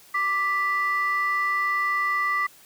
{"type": "tone pair together", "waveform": "sine", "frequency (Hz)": [1174.7, 1975.6], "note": ["D6", "B6"], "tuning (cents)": [0, 0], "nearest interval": "major sixth", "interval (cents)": 900, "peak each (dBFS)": -23, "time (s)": [0.14, 2.47], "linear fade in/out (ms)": 10, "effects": ["tanh soft clip ceiling -16 dBFS", "white hiss -52 dBFS RMS until 2.65 s"]}